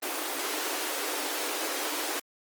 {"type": "high-pass noise", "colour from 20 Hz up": "pink", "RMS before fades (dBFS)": -32, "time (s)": [0.02, 2.2], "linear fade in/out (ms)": 10, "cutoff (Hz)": 280, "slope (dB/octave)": 96, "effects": ["Opus 24 kbps"]}